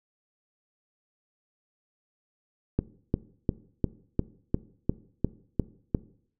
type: click train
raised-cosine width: 3 ms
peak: -10 dBFS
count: 10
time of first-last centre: 2.79-5.948 s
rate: 2.85 Hz
effects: noise-tail reverb RT60 0.6 s tail -19 dB re dry